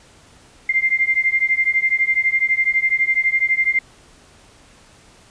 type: beating tone pair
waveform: sine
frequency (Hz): 2093 / 2105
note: C7 / C7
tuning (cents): 0 / +10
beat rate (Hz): 12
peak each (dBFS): -18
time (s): 0.69-3.79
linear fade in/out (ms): 5
effects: pink hiss -49 dBFS RMS until 5.3 s + resampled to 22050 Hz